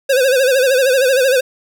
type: tone with vibrato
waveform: square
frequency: 523.3 Hz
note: C5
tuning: in tune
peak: -11 dBFS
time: 0.09-1.41 s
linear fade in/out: 10 ms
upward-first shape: sine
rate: 13 Hz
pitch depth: 96 cents each way
effects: none